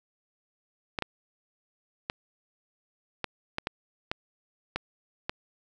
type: clicks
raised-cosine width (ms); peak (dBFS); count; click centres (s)
0.3; -13; 9; 0.988 / 1.023 / 2.099 / 3.243 / 3.584 / 3.671 / 4.115 / 4.76 / 5.295
effects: none